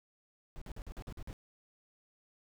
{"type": "noise bursts", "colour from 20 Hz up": "brown", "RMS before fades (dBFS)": -43, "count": 8, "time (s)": [0.56, 1.329], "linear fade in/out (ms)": 0, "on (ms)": 55, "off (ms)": 47, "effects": []}